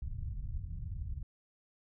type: low-pass noise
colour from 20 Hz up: pink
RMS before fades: -39 dBFS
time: 0.02-1.23 s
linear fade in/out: 5 ms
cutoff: 120 Hz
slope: 24 dB/octave
effects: none